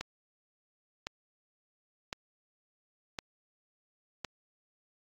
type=click train; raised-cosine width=0.2 ms; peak=-18 dBFS; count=5; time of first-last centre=0.01-4.247 s; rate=0.944 Hz; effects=AAC 64 kbps